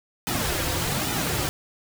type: noise with flanger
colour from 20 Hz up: pink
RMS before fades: -26 dBFS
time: 0.27-1.49 s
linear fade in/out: 0 ms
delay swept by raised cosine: 1.8 to 4.9 ms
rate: 1.2 Hz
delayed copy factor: -0.75
effects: none